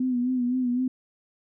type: tone with vibrato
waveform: sine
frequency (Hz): 250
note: B3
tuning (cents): +21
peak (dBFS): -22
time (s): 0-0.88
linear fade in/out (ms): 5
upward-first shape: sine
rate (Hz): 3.9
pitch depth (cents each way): 54
effects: none